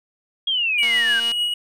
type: exponential sweep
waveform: sine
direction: down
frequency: 3313 to 1538 Hz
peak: -18 dBFS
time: 0.47-1.2 s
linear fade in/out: 5 ms
type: tone with tremolo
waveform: triangle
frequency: 2904 Hz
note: F#7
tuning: 33 cents flat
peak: -16 dBFS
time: 0.78-1.54 s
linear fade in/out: 5 ms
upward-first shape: triangle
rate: 6.6 Hz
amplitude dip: 40%
type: click train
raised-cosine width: 0.2 ms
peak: -16 dBFS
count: 114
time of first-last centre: 0.83-1.317 s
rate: 232 Hz
effects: none